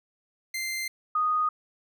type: tone pair in turn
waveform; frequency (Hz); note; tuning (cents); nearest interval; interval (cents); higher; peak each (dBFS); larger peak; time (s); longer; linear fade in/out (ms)
sawtooth / sine; 2086 / 1240.3; C7 / D#6; -6 / -6; major sixth; 900; first; -26 / -22; second; 0.54-0.88 / 1.15-1.49; neither; 5
effects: none